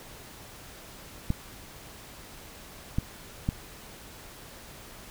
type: clicks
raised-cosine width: 5 ms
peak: -13 dBFS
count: 3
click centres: 1.304 / 2.985 / 3.489 s
effects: pink hiss -47 dBFS RMS until 5.1 s